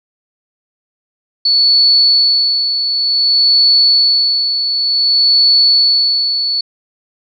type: tone with tremolo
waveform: sine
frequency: 4435 Hz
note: C#8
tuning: in tune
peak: -6 dBFS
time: 1.45-6.61 s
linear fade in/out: 5 ms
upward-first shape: sine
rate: 0.55 Hz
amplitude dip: 55%
effects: none